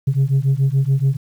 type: beating tone pair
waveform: sine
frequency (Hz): 132.6 / 139.6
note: C3 / C#3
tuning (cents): +23 / +13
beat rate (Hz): 7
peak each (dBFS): -15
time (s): 0.07-1.17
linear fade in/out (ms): 10
effects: tanh soft clip ceiling -10 dBFS + 8-bit